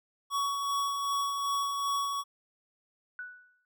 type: tone with tremolo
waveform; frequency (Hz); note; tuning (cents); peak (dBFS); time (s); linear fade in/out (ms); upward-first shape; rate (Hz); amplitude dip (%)
square; 1122; C#6; +21; -28; 0.3-2.24; 50; sine; 2.6; 35
type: tone with exponential decay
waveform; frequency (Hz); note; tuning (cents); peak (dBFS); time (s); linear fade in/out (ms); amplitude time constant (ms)
sine; 1480; F#6; 0; -35; 3.19-3.65; 1; 99
effects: none